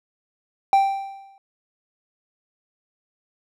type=tone with exponential decay; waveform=triangle; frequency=784 Hz; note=G5; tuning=in tune; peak=-9 dBFS; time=0.73-1.38 s; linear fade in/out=1 ms; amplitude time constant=140 ms; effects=none